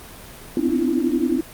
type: tone cluster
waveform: sine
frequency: 250.8 / 261.1 / 297 / 328.6 / 340.6 Hz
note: B3 / C4 / D4 / E4 / F4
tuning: +27 / -3 / +20 / -5 / -43 cents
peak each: -24 dBFS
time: 0.57-1.41 s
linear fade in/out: 2 ms
effects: pink hiss -40 dBFS RMS until 1.53 s + Opus 32 kbps